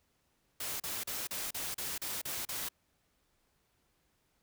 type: noise bursts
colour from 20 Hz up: white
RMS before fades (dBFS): -38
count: 9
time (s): 0.6-2.688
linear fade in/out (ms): 5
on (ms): 200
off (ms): 36
effects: pink hiss -75 dBFS RMS until 4.42 s